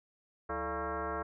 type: tone with frequency modulation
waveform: sine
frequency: 329.6 Hz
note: E4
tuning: in tune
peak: -33 dBFS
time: 0.49-1.23 s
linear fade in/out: 10 ms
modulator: 256 Hz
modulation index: 4.7
effects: none